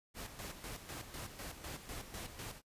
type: noise with tremolo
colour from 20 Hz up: pink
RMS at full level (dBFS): -45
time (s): 0.14-2.62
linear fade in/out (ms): 50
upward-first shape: square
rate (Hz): 4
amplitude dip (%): 60
effects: noise-tail reverb RT60 0.1 s tail -21 dB re dry + resampled to 32000 Hz